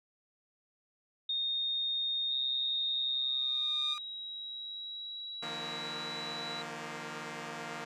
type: tone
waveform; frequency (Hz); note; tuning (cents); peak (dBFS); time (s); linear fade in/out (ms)
sine; 3685; A#7; -21; -30; 1.29-3.94; 5
type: tone with pitch glide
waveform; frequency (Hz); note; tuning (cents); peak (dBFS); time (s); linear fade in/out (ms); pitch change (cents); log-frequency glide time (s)
sine; 3816 to 3937; A#7 to B7; +40 to -6; -39; 2.31-6.62; 5; +54; 3.68-6.17
type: tone with exponential growth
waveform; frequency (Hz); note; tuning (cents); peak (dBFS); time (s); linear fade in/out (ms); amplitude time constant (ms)
sawtooth; 1212; D#6; -46; -36; 2.87-3.98; 0; 240
type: chord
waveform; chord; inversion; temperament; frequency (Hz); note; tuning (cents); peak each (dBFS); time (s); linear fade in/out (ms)
5% pulse; Eb suspended second; none; equal with one note detuned; 152.36 / 174.61 / 233.1; Eb3 / F3 / Bb3; -36 / 0 / 0; -33 / -35 / -31; 5.42-7.85; 10
effects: low-pass 7000 Hz 12 dB/octave